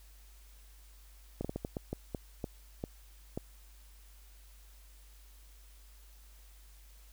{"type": "slowing click train", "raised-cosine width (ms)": 2, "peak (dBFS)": -22, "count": 11, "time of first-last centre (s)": [1.41, 3.375], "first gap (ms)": 36, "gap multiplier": 1.35, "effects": ["added 50 Hz sine -54 dBFS peak until 7.12 s", "white hiss -63 dBFS RMS until 7.12 s"]}